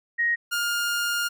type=tone pair in turn; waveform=sine / sawtooth; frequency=1878 / 1412.6 Hz; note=A#6 / F6; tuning=+12 / +19 cents; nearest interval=perfect fourth; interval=493 cents; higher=first; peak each=-20 dBFS; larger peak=neither; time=0.18-0.36 / 0.51-1.29 s; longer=second; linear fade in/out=20 ms; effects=none